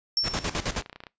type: tone with exponential decay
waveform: sine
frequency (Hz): 5430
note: F8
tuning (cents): -50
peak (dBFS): -19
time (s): 0.17-0.58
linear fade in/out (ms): 1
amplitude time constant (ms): 89
type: noise with tremolo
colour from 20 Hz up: pink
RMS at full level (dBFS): -27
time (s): 0.23-0.83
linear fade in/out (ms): 50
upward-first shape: square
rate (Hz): 9.4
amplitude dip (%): 80
type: clicks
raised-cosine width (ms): 0.3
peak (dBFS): -25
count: 11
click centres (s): 0.721 / 0.752 / 0.789 / 0.822 / 0.861 / 0.897 / 0.929 / 0.96 / 1.004 / 1.037 / 1.068
effects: noise-tail reverb RT60 0.2 s tail -23 dB re dry + resampled to 16000 Hz